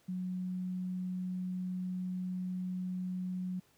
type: tone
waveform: sine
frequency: 183.1 Hz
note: F#3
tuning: 18 cents flat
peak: -34 dBFS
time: 0.08-3.6 s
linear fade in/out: 10 ms
effects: pink hiss -68 dBFS RMS until 3.77 s + high-pass 80 Hz 12 dB/octave